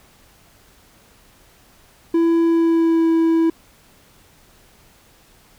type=tone with pitch glide; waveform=triangle; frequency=333.2 to 328 Hz; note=E4 to E4; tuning=+19 to -9 cents; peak=-11 dBFS; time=2.14-3.5 s; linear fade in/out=5 ms; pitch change=-28 cents; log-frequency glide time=2.43-3.09 s; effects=pink hiss -52 dBFS RMS until 5.58 s